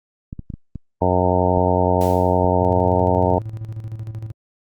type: clicks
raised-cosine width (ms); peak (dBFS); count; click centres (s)
5; -17; 7; 0.329 / 0.393 / 0.502 / 0.539 / 0.757 / 1.573 / 2.444
type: harmonic tone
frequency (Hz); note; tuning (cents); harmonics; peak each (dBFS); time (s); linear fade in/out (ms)
90.7; F#2; -34; 1 / 2 / 3 / 4 / 5 / 6 / 7 / 8 / 9 / 10; -21 / -24 / -25 / -26 / -23 / -24 / -22 / -26 / -26 / -23; 1.01-3.39; 10
type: noise with exponential decay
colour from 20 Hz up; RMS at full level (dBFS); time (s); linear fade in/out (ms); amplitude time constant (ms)
white; -34; 2.01-2.52; 1; 110
type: tone with tremolo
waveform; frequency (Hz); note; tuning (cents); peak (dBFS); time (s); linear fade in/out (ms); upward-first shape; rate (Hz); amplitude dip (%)
triangle; 110; A2; 0; -23; 2.61-4.32; 10; square; 13; 60
effects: Opus 32 kbps